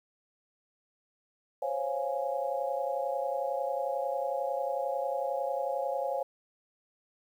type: chord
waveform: sine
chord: Db major seventh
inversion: third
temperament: equal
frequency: 523.3 / 554.4 / 698.5 / 830.6 Hz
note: C5 / Db5 / F5 / Ab5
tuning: 0 / 0 / 0 / 0 cents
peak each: -35 / -33 / -36 / -36 dBFS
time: 1.62-6.23 s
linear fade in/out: 5 ms
effects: 10-bit